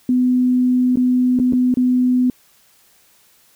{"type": "tone with dropouts", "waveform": "sine", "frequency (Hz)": 251, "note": "B3", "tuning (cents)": 28, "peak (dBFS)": -12, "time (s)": [0.09, 2.3], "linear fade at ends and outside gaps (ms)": 2, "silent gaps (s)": [[0.958, 0.971], [1.39, 1.398], [1.525, 1.533], [1.741, 1.771]], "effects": ["white hiss -54 dBFS RMS until 3.55 s"]}